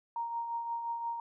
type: tone with tremolo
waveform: sine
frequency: 932.3 Hz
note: A#5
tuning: in tune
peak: -31 dBFS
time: 0.16-1.2 s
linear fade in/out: 2 ms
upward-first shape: triangle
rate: 5.7 Hz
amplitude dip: 50%
effects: none